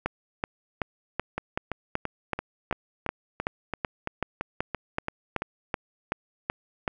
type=two click trains; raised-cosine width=0.5 ms; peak=-14 / -11 dBFS; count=13 / 19; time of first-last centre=1.38-5.42 / 0.06-6.878 s; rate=2.97 / 2.64 Hz; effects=none